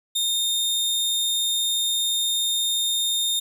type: tone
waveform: sawtooth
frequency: 3657 Hz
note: A#7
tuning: 34 cents flat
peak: -18 dBFS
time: 0.15-3.4 s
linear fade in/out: 10 ms
effects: none